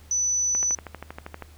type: tone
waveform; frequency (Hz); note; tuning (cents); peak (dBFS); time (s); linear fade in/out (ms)
sine; 5980; F#8; +17; -21; 0.11-0.75; 2
type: click train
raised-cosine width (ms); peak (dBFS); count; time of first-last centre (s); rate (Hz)
0.5; -20; 12; 0.55-1.423; 12.6
effects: added 76 Hz sine -47 dBFS peak until 1.57 s + pink hiss -55 dBFS RMS until 1.57 s